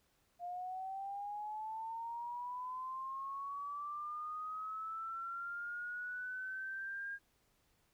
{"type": "linear sweep", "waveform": "sine", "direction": "up", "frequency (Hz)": [698.5, 1623], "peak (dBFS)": -40, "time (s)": [0.39, 7.19], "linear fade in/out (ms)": 50, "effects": ["pink hiss -75 dBFS RMS until 7.93 s"]}